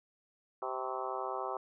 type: harmonic tone with a mistuned harmonic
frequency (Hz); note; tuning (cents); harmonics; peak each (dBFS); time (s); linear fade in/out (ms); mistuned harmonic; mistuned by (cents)
130; C3; -11; 3 / 4 / 5 / 6 / 7 / 8 / 9 / 10; -42 / -43 / -43 / -41 / -44 / -43 / -43 / -45; 0.62-1.57; 2; 9; -54
effects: none